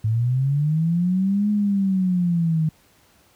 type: linear two-way sweep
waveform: sine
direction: up then down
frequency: 106.6 to 210 to 155.1 Hz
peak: -17 dBFS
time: 0.04-2.69 s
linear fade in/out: 5 ms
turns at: 1.5 s
effects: pink hiss -57 dBFS RMS until 3.35 s + high-pass 60 Hz 12 dB/octave